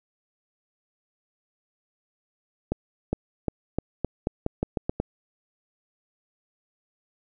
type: accelerating click train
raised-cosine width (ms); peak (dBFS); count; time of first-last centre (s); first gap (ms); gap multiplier
2; -11; 11; 2.72-5; 410; 0.86
effects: none